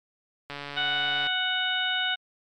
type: click train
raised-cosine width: 0.3 ms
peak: -20 dBFS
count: 111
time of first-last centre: 0.5-1.269 s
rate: 143 Hz
type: harmonic tone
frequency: 740 Hz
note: F#5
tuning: in tune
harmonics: 1 / 2 / 3 / 4 / 5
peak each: -34 / -28 / -35 / -29 / -31 dBFS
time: 0.76-2.16 s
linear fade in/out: 20 ms
effects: MP3 96 kbps